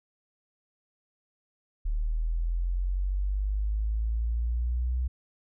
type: linear sweep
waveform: sine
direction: up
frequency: 37.24 to 63 Hz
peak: -25 dBFS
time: 1.85-5.08 s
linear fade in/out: 10 ms
effects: none